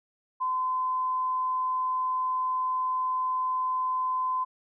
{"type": "tone", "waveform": "sine", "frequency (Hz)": 1024, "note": "C6", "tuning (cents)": -38, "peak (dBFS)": -25, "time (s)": [0.4, 4.45], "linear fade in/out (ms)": 20, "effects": []}